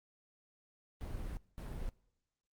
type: noise bursts at uneven times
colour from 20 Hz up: brown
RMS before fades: -41 dBFS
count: 2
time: 1.01-1.37 / 1.58-1.89 s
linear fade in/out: 0 ms
effects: noise-tail reverb RT60 0.9 s tail -24 dB re dry + Opus 32 kbps